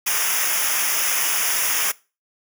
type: noise with comb filter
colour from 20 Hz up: white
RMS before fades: -21 dBFS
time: 0.06-1.92 s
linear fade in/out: 10 ms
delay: 0.24 ms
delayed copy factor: -1
effects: noise-tail reverb RT60 0.3 s tail -21 dB re dry